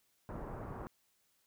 pink low-pass noise, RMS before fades -44 dBFS, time 0.29-0.87 s, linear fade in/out 0 ms, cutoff 1300 Hz, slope 24 dB/octave, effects white hiss -75 dBFS RMS until 1.46 s

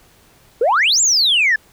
sine exponential two-way sweep, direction up then down, 431 to 7640 to 1686 Hz, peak -10 dBFS, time 0.61-1.56 s, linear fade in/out 5 ms, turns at 1.01 s, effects tanh soft clip ceiling -8 dBFS + pink hiss -51 dBFS RMS until 1.72 s

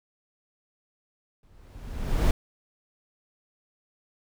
brown noise with exponential growth, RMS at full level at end -18 dBFS, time 1.43-2.31 s, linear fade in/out 2 ms, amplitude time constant 190 ms, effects none

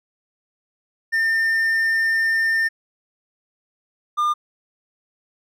triangle tone pair in turn, 1805 / 1204.7 Hz, A6 / D6, +44 / +44 cents, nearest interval perfect fifth, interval 700 cents, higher first, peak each -15 dBFS, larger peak neither, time 1.12-2.69 / 4.17-4.34 s, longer first, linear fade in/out 20 ms, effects none

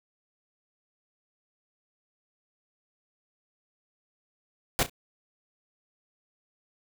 pink noise with echo, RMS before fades -24 dBFS, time 4.79-4.83 s, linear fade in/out 0 ms, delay 33 ms, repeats 2, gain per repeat -13 dB, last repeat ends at 4.896 s, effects none

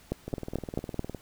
two click trains, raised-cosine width 2 ms, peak -15 / -22 dBFS, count 5 / 18, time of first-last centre 0.12-0.993 / 0.28-1.147 s, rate 4.58 / 19.6 Hz, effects pink hiss -56 dBFS RMS until 1.21 s

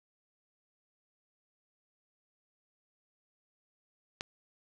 click, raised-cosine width 0.2 ms, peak -18 dBFS, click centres 4.209 s, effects none

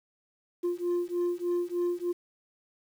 sine beating tone pair, 349.2 / 352.5 Hz, F4 / F4, 0 / +16 cents, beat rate 3.3 Hz, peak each -28 dBFS, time 0.63-2.13 s, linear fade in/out 20 ms, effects tanh soft clip ceiling -24 dBFS + 9-bit

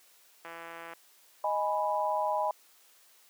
click train, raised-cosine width 0.5 ms, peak -28 dBFS, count 82, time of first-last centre 0.45-0.935 s, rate 167 Hz
sine chord, G# minor, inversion second, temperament equal, 622.3 / 830.6 / 987.8 Hz, D#5 / G#5 / B5, 0 / 0 / 0 cents, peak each -31 dBFS, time 1.44-2.51 s, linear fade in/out 2 ms
effects white hiss -61 dBFS RMS until 3.29 s + high-pass 400 Hz 12 dB/octave

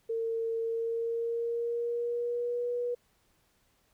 sine tone with pitch glide, 454.9 to 484.7 Hz, A#4 to B4, -42 to -32 cents, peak -29 dBFS, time 0.09-2.95 s, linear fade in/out 10 ms, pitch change +110 cents, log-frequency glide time 0.6-2.7 s, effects pink hiss -70 dBFS RMS until 3.93 s

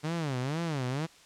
sawtooth tone with vibrato, 145.8 Hz, D3, 12 cents flat, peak -26 dBFS, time 0.03-1.07 s, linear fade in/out 20 ms, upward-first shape sine, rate 2.1 Hz, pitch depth 270 cents each way, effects white hiss -56 dBFS RMS until 1.25 s + low-pass 7000 Hz 12 dB/octave

